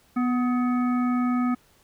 harmonic tone with a mistuned harmonic, 246.8 Hz, B3, 1 cent flat, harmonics 1 / 3 / 5 / 7 / 9, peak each -21 / -35 / -31 / -45 / -42 dBFS, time 0.16-1.55 s, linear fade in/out 10 ms, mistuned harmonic 5, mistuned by +39 cents, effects pink hiss -60 dBFS RMS until 1.83 s

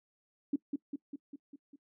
sine tone with echo, 284.6 Hz, C#4, 46 cents sharp, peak -26 dBFS, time 0.53-0.56 s, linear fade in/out 5 ms, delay 200 ms, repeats 6, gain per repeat -4 dB, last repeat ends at 1.76 s, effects noise-tail reverb RT60 0.1 s tail -22 dB re dry

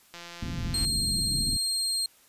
click train, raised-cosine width 0.2 ms, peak -25 dBFS, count 123, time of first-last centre 0.14-0.849 s, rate 172 Hz
pink low-pass noise, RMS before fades -32 dBFS, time 0.42-1.57 s, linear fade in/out 5 ms, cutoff 260 Hz, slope 24 dB/octave
30% pulse tone, 4207 Hz, C8, 9 cents sharp, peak -23 dBFS, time 0.74-2.06 s, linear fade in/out 2 ms
effects white hiss -59 dBFS RMS until 2.28 s + resampled to 32000 Hz

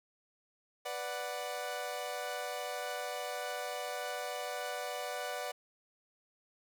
sawtooth chord, B minor, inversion none, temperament equal, 493.9 / 587.3 / 740 Hz, B4 / D5 / F#5, 0 / 0 / 0 cents, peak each -39 / -37 / -37 dBFS, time 0.85-5.52 s, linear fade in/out 10 ms, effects none

